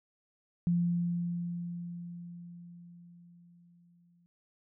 sine tone with exponential decay, 173.1 Hz, F3, 15 cents flat, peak -24 dBFS, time 0.67-4.26 s, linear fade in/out 0 ms, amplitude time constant 780 ms, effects none

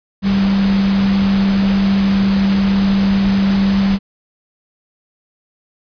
sine tone in noise, 196 Hz, G3, in tune, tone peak -11 dBFS, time 0.22-3.99 s, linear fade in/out 50 ms, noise pink, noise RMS -24 dBFS, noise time 0.22-3.99 s, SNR +10 dB, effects resampled to 11025 Hz

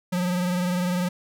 square tone with vibrato, 179.4 Hz, F3, 47 cents sharp, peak -23 dBFS, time 0.12-1.09 s, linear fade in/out 10 ms, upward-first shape triangle, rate 20 Hz, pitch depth 63 cents each way, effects none

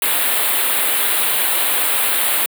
white band-stop noise, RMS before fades -17 dBFS, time 0.02-2.46 s, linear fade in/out 2 ms, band 4000 to 8600 Hz, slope 48 dB/octave, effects high-pass 400 Hz 12 dB/octave

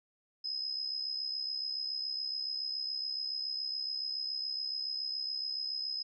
sine tone with amplitude modulation, 5080 Hz, D#8, 35 cents sharp, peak -31 dBFS, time 0.44-6.03 s, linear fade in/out 10 ms, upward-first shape sine, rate 67.1 Hz, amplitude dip 65%, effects none

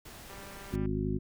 pink noise, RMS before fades -48 dBFS, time 0.05-0.76 s, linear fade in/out 5 ms
click train, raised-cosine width 0.5 ms, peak -35 dBFS, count 111, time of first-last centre 0.3-0.858 s, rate 197 Hz
harmonic tone, 51.7 Hz, G#1, 7 cents flat, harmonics 1 / 2 / 3 / 4 / 5 / 7, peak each -36 / -36 / -36 / -36 / -36 / -36 dBFS, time 0.72-1.19 s, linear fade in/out 20 ms
effects none

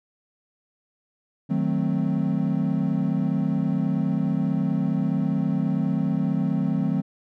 triangle chord, D# diminished seventh, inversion none, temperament equal, 155.56 / 185 / 220 / 261.6 Hz, D#3 / F#3 / A3 / C4, 0 / 0 / 0 / 0 cents, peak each -24 / -23 / -25 / -25 dBFS, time 1.49-7.02 s, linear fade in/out 20 ms, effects tanh soft clip ceiling -10 dBFS

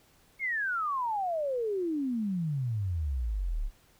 sine exponential sweep, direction down, 2217 to 32.42 Hz, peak -28 dBFS, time 0.39-3.71 s, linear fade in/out 50 ms, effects pink hiss -63 dBFS RMS until 3.99 s

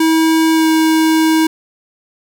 square tone with pitch glide, 321.8 to 318.8 Hz, E4 to D#4, -42 to +42 cents, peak -10 dBFS, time 0-1.47 s, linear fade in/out 5 ms, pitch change -16 cents, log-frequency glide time 0.53-0.68 s, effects 8-bit

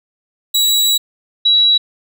sawtooth / sine tone pair in turn, 3898 / 3898 Hz, B7 / B7, -23 / -23 cents, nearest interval unison, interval 0 cents, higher neither, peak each -8 dBFS, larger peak neither, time 0.54-0.98 / 1.45-1.78 s, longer first, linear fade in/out 10 ms, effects none

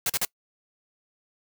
white noise bursts, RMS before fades -25 dBFS, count 3, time 0.06-0.25 s, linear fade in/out 2 ms, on 36 ms, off 41 ms, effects noise-tail reverb RT60 0.1 s tail -24 dB re dry

